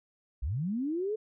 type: linear sweep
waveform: sine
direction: up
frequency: 50.7 to 444.1 Hz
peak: -29 dBFS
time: 0.42-1.16 s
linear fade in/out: 10 ms
effects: none